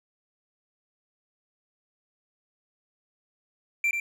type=tone with echo; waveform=triangle; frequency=2355 Hz; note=D7; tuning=4 cents sharp; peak=-20 dBFS; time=3.84-3.91 s; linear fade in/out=2 ms; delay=90 ms; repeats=1; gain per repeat=-5 dB; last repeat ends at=4 s; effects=none